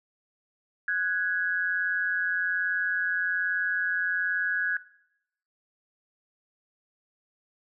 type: tone pair together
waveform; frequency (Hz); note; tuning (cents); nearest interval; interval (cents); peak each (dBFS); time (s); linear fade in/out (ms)
sine; 1480 / 1661.2; F#6 / G#6; 0 / 0; major second; 200; -29 / -26; 0.88-4.77; 2
effects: noise-tail reverb RT60 0.8 s tail -19 dB re dry